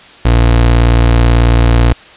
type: tone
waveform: 30% pulse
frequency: 58.27 Hz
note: A#1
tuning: in tune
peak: -3 dBFS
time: 0.25-1.93 s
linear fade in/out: 5 ms
effects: white hiss -37 dBFS RMS until 2.16 s + resampled to 8000 Hz